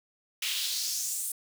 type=noise with high-pass filter sweep; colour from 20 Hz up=pink; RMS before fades=-32 dBFS; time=0.42-1.32 s; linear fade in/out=5 ms; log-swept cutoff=2700 to 9500 Hz; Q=2.4; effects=none